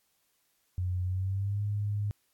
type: tone with pitch glide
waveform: sine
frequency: 90.9 to 103.22 Hz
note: F#2 to G#2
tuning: -30 to -10 cents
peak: -28 dBFS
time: 0.78-2.11 s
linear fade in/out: 0 ms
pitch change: +220 cents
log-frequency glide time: 1.04-1.62 s
effects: white hiss -73 dBFS RMS until 2.33 s + AAC 64 kbps